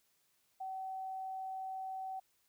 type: tone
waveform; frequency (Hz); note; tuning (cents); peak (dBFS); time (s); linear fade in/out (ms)
sine; 761; F#5; +48; -39; 0.6-2.2; 10
effects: white hiss -75 dBFS RMS until 2.48 s